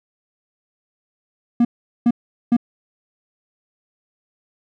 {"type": "tone bursts", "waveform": "triangle", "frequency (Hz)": 237.9, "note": "A#3", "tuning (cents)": 35, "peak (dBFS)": -9, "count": 3, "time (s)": [1.6, 2.567], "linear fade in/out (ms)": 5, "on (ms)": 49, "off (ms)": 410, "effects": []}